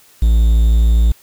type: tone with quantisation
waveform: triangle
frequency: 56.3 Hz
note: A1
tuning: 40 cents sharp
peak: -6 dBFS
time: 0.22-1.12 s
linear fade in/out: 5 ms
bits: 6
effects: white hiss -48 dBFS RMS until 1.22 s